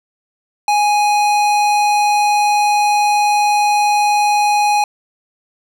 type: tone with hard clipping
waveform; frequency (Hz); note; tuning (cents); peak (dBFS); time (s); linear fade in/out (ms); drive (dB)
sine; 830.6; G#5; 0; -13; 0.68-4.84; 2; 17
effects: none